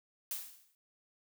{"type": "noise with exponential decay", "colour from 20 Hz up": "blue", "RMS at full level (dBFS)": -36, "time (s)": [0.31, 0.75], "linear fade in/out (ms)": 1, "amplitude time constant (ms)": 94, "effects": []}